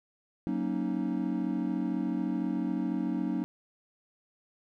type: chord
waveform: triangle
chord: D# minor seventh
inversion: first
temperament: equal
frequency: 185 / 233.1 / 277.2 / 311.1 Hz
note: F#3 / A#3 / C#4 / D#4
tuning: 0 / 0 / 0 / 0 cents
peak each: -32 dBFS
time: 0.47-3.44 s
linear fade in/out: 0 ms
effects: none